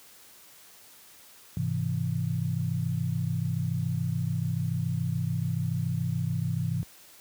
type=chord; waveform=sine; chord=Ab augmented; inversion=none; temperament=equal; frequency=103.83 / 130.81 / 164.81 Hz; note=Ab2 / C3 / E3; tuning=0 / 0 / 0 cents; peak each=-31 / -30 / -30 dBFS; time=1.57-6.83 s; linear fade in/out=0 ms; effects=white hiss -53 dBFS RMS until 7.2 s + high-pass 60 Hz 12 dB/octave